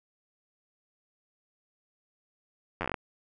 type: slowing click train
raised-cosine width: 0.5 ms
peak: -16 dBFS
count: 9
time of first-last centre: 2.81-2.942 s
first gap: 10 ms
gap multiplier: 1.14
effects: none